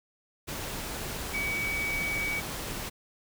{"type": "tone in noise", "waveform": "sine", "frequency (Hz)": 2268, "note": "C#7", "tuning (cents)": 39, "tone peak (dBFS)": -29, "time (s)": [1.33, 2.41], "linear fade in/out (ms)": 20, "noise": "pink", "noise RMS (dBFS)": -36, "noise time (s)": [0.47, 2.9], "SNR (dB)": 4, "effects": []}